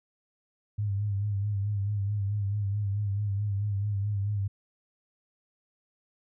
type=tone with vibrato; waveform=sine; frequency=101.6 Hz; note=G#2; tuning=38 cents flat; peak=-26 dBFS; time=0.78-4.48 s; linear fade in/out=10 ms; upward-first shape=sine; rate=4.6 Hz; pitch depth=57 cents each way; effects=none